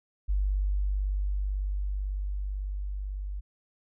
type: tone with level ramp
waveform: sine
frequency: 49.03 Hz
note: G1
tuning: 1 cent sharp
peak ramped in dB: -23 to -32 dBFS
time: 0.28-3.41 s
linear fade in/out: 20 ms
effects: none